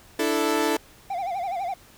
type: chord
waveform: sawtooth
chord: D suspended second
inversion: none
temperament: equal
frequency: 293.7 / 329.6 / 440 Hz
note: D4 / E4 / A4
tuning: 0 / 0 / 0 cents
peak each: -23 / -22 / -21 dBFS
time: 0.19-0.77 s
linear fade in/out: 5 ms
type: tone with vibrato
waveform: triangle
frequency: 740 Hz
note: F#5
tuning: in tune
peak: -24 dBFS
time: 1.1-1.74 s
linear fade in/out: 5 ms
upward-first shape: sine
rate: 12 Hz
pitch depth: 140 cents each way
effects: pink hiss -52 dBFS RMS until 1.97 s